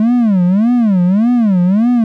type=tone with vibrato; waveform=triangle; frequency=208.6 Hz; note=G#3; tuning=8 cents sharp; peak=-6 dBFS; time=0-2.04 s; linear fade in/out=2 ms; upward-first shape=sine; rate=1.7 Hz; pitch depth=290 cents each way; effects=none